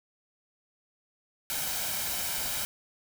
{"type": "noise with comb filter", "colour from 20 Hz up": "white", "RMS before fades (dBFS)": -32, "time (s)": [1.5, 2.65], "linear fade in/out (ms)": 0, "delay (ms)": 1.3, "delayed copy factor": 0.5, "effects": []}